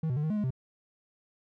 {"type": "tone with pitch steps", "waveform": "triangle", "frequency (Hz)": [159.7, 124.7, 149.4, 156.7, 212.1, 208.5, 129.7], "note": ["D#3", "B2", "D3", "D#3", "G#3", "G#3", "C3"], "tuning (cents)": [45, 17, 30, 13, 37, 7, -15], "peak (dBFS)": -25, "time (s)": [0.03, 0.506], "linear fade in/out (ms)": 5, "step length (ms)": 68, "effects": []}